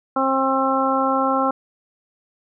harmonic tone, 266.6 Hz, C4, 33 cents sharp, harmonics 1 / 2 / 3 / 4 / 5, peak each -23 / -23 / -23 / -23 / -23 dBFS, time 0.16-1.51 s, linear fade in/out 5 ms, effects none

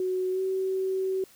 sine tone with pitch glide, 370.6 to 379.5 Hz, F#4 to F#4, +3 to +44 cents, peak -25 dBFS, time 0-1.24 s, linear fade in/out 2 ms, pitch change +41 cents, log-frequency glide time 0.31-0.41 s, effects white hiss -56 dBFS RMS until 1.35 s

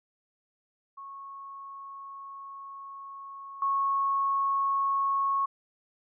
sine tone with level steps, 1100 Hz, C#6, 14 cents flat, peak -40 / -24 dBFS, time 0.97-5.46 s, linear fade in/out 10 ms, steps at 3.62 s, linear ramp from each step 2 ms, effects none

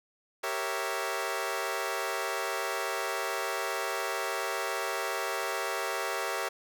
15% pulse chord, G diminished seventh, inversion none, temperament equal, 392 / 466.2 / 554.4 / 659.3 Hz, G4 / Bb4 / Db5 / Fb5, 0 / 0 / 0 / 0 cents, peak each -30 dBFS, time 0.43-6.49 s, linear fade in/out 10 ms, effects none

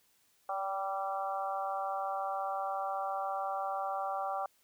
harmonic tone with a mistuned harmonic, 194.7 Hz, G3, 12 cents flat, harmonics 3 / 4 / 5 / 6 / 7, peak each -40 / -35 / -46 / -39 / -44 dBFS, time 0.49-4.46 s, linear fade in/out 2 ms, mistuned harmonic 3, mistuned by -17 cents, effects white hiss -70 dBFS RMS until 4.63 s

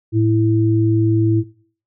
sine tone pair together, 110 / 329.9 Hz, A2 / E4, 0 / +1 cents, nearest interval octave + perfect fifth, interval 1901 cents, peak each -14 / -16 dBFS, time 0.12-1.44 s, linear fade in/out 50 ms, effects noise-tail reverb RT60 0.5 s tail -20 dB re dry

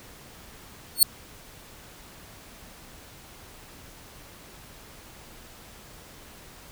5% pulse tone with exponential growth, 4384 Hz, C#8, 20 cents flat, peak -3 dBFS, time 0.95-1.03 s, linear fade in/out 2 ms, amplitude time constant 16 ms, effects pink hiss -48 dBFS RMS until 6.71 s

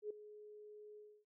sine tone with ADSR envelope, 421.1 Hz, G#4, 24 cents sharp, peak -38 dBFS, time 0.02-1.25 s, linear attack 83 ms, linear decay 4 ms, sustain -15 dB, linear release 280 ms, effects none

